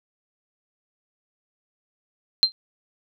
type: tone with exponential decay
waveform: sine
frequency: 4140 Hz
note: C8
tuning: 19 cents flat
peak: -8 dBFS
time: 2.43-2.52 s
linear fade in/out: 0 ms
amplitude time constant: 19 ms
effects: none